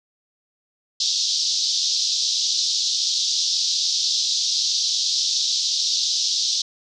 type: band-pass noise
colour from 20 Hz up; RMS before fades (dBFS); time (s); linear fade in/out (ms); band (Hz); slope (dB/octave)
white; -22; 1-6.62; 5; 3600 to 5900; 48
effects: none